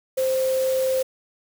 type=tone in noise; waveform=sine; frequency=523.3 Hz; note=C5; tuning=in tune; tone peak=-19 dBFS; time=0.17-1.03 s; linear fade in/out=10 ms; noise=white; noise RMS=-35 dBFS; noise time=0.17-1.03 s; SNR=+13 dB; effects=none